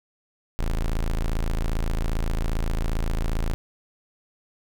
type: tone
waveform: 40% pulse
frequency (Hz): 27.5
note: A0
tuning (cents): 0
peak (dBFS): -21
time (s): 0.59-3.54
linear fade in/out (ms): 0
effects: none